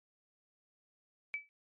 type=tone with exponential decay; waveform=sine; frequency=2302 Hz; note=D7; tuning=35 cents flat; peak=-31 dBFS; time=1.34-1.49 s; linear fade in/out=0 ms; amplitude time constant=31 ms; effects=MP3 48 kbps